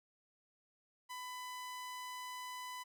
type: tone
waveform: sawtooth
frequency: 1000 Hz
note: B5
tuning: 21 cents sharp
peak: -40 dBFS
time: 1.09-2.84 s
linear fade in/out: 20 ms
effects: none